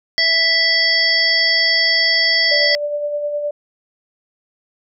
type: harmonic tone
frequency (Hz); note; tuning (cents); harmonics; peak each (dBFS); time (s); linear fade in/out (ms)
659.3; E5; 0; 1 / 3 / 5 / 7 / 8; -27 / -16 / -24 / -17 / -19; 0.18-2.75; 0
type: tone with tremolo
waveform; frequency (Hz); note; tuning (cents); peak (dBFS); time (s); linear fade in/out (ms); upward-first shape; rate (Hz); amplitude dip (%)
sine; 587.3; D5; 0; -17; 2.51-3.51; 5; sine; 9.7; 40
effects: none